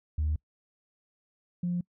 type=tone pair in turn; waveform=sine; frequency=76.4 / 176.03 Hz; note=D#2 / F3; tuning=-31 / +14 cents; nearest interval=octave + major second; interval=1445 cents; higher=second; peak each=-24 / -26 dBFS; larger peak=first; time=0.18-0.36 / 1.63-1.81 s; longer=neither; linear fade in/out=5 ms; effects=noise-tail reverb RT60 0.1 s tail -26 dB re dry + tanh soft clip ceiling -22 dBFS